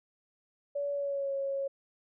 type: tone with pitch glide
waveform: sine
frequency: 570 to 549.6 Hz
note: C#5 to C#5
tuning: +48 to -15 cents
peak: -30 dBFS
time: 0.75-1.68 s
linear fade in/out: 10 ms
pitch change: -63 cents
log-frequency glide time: 0.92-1.33 s
effects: none